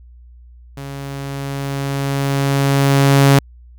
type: tone with level ramp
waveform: sawtooth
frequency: 138.59 Hz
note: C#3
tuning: in tune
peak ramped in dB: -24 to -3 dBFS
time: 0.77-3.39 s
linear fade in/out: 5 ms
effects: added 60 Hz sine -39 dBFS peak until 3.78 s